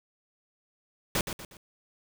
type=noise with echo; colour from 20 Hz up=pink; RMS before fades=-27 dBFS; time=1.15-1.21 s; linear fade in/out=2 ms; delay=120 ms; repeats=3; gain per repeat=-8 dB; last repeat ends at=1.57 s; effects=none